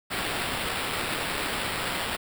white noise with sample-and-hold, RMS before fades -30 dBFS, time 0.1-2.17 s, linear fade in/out 20 ms, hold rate 6300 Hz, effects none

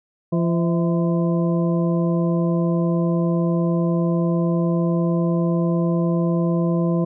harmonic tone with a mistuned harmonic, 170.7 Hz, F3, 39 cents flat, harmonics 1 / 2 / 3 / 4 / 6, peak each -18 / -24 / -28 / -30 / -34 dBFS, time 0.32-7.05 s, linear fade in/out 10 ms, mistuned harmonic 4, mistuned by -76 cents, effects none

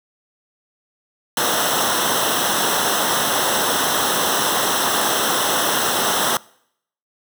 pink noise with comb filter, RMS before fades -19 dBFS, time 1.37-6.37 s, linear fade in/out 2 ms, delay 0.43 ms, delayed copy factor -0.8, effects noise-tail reverb RT60 0.7 s tail -24 dB re dry + high-pass 150 Hz 12 dB/octave

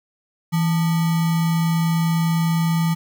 sine tone with sample-and-hold, 164.81 Hz, E3, in tune, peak -16 dBFS, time 0.52-2.95 s, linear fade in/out 20 ms, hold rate 1050 Hz, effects none

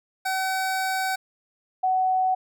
25% pulse / sine tone pair in turn, 760 / 748.2 Hz, F#5 / F#5, +46 / +19 cents, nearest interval unison, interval 27 cents, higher first, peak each -20 / -19 dBFS, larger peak second, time 0.25-1.16 / 1.83-2.35 s, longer first, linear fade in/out 10 ms, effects none

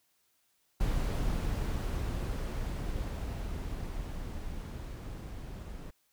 brown noise with level ramp, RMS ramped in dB -30 to -43 dBFS, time 0.8-5.91 s, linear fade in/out 10 ms, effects white hiss -73 dBFS RMS until 6.12 s

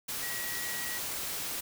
sine tone in noise, 1918 Hz, A#6, 49 cents sharp, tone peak -39 dBFS, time 0.22-0.99 s, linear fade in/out 10 ms, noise white, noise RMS -36 dBFS, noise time 0.08-1.61 s, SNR -6 dB, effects none

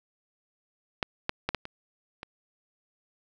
clicks, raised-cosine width 0.3 ms, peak -10 / -10 / -11 / -12 / -22 / -22 dBFS, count 6, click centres 1.028 / 1.294 / 1.49 / 1.547 / 1.654 / 2.231 s, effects none

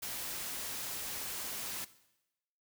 white noise, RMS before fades -40 dBFS, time 0.02-1.85 s, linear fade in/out 10 ms, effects noise-tail reverb RT60 0.9 s tail -17 dB re dry

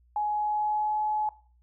sine tone with pitch glide, 839 to 851.2 Hz, G#5 to G#5, +17 to +42 cents, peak -25 dBFS, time 0.16-1.29 s, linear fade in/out 2 ms, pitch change +25 cents, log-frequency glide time 0.28-1.01 s, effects noise-tail reverb RT60 0.4 s tail -17 dB re dry + added 60 Hz sine -59 dBFS peak until 1.62 s

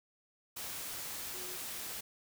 sine tone in noise, 365.3 Hz, F#4, 22 cents flat, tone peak -50 dBFS, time 1.34-1.57 s, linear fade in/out 10 ms, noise white, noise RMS -42 dBFS, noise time 0.56-2.01 s, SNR -11 dB, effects none

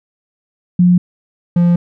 sine / triangle tone pair in turn, 178.1 / 173.63 Hz, F3 / F3, +34 / -10 cents, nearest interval unison, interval 44 cents, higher first, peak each -6 dBFS, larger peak neither, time 0.79-0.98 / 1.56-1.76 s, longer second, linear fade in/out 5 ms, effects none

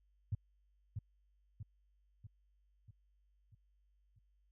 sine tone with echo, 103.83 Hz, G#2, in tune, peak -32 dBFS, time 0.32-0.35 s, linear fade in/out 5 ms, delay 640 ms, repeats 6, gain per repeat -5 dB, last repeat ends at 4.19 s, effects added 50 Hz sine -70 dBFS peak until 4.51 s

